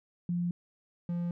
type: tone pair in turn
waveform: sine / triangle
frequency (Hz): 174.61 / 173.2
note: F3 / F3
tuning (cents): 0 / -14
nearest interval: unison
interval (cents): 14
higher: first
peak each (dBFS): -28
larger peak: neither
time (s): 0.29-0.51 / 1.09-1.31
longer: neither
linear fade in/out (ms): 2
effects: none